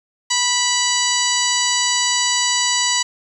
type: harmonic tone with a mistuned harmonic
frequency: 983 Hz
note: B5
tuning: 8 cents flat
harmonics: 1 / 2 / 3 / 4 / 5 / 6 / 7 / 8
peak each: -24 / -24 / -24 / -24 / -24 / -24 / -24 / -24 dBFS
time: 0.3-3.03 s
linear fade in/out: 10 ms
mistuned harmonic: 5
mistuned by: -77 cents
effects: 8-bit